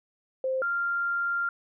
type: tone pair in turn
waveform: sine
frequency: 523.3 / 1391.8 Hz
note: C5 / F6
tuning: 0 / -6 cents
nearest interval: octave + perfect fourth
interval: 1694 cents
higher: second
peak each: -25 / -25 dBFS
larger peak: neither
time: 0.44-0.62 / 0.62-1.49 s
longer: second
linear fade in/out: 2 ms
effects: none